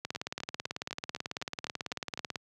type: two click trains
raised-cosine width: 0.2 ms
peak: -21 / -17 dBFS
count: 9 / 43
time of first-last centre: 0.15-2.175 / 0.05-2.358 s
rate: 3.95 / 18.2 Hz
effects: high-pass 100 Hz 12 dB/octave